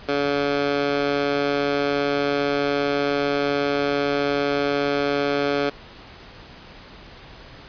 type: tone with high-pass filter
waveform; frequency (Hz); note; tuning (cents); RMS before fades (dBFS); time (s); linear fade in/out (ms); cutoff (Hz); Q
15% pulse; 142.5; C#3; +48; -22; 0.08-5.7; 10; 370; 0.94
effects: pink hiss -43 dBFS RMS until 7.68 s + resampled to 11025 Hz